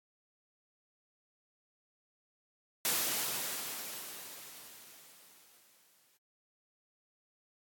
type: noise with exponential decay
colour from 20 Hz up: white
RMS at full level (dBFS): -30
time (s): 2.85-6.17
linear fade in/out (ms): 0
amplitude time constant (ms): 720
effects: high-pass 150 Hz 12 dB/octave + AAC 64 kbps